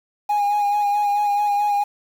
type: tone with vibrato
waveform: triangle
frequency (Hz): 822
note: G#5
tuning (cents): -18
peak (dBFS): -14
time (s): 0.29-1.84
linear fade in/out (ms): 10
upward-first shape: sine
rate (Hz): 4.6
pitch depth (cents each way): 24
effects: tanh soft clip ceiling -11 dBFS + 7-bit